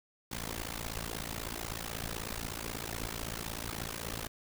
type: noise with amplitude modulation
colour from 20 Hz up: pink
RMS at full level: -35 dBFS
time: 0.31-4.28 s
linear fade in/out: 10 ms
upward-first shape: sine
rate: 56.2 Hz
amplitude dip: 100%
effects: none